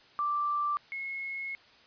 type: tone pair in turn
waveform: sine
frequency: 1174.7 / 2173 Hz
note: D6 / C#7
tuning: 0 / -35 cents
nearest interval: major seventh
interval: 1065 cents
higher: second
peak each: -27 / -34 dBFS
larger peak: first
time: 0.19-0.77 / 0.92-1.55 s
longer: second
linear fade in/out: 0 ms
effects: white hiss -58 dBFS RMS until 1.86 s + resampled to 11025 Hz